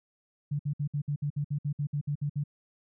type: tone bursts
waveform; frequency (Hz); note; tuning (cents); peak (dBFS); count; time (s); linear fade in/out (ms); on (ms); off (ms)
sine; 145.2; D3; -19; -27; 14; 0.51-2.439; 10; 83; 59
effects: none